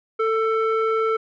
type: tone with low-pass filter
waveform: square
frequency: 444.5 Hz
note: A4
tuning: 18 cents sharp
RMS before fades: -21 dBFS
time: 0.19-1.17 s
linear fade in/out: 10 ms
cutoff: 1600 Hz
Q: 2.6
effects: none